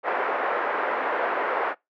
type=band-pass noise; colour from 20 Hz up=pink; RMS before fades=-26 dBFS; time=0.03-1.75 s; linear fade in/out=50 ms; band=440 to 1800 Hz; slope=24 dB/octave; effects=noise-tail reverb RT60 0.2 s tail -24 dB re dry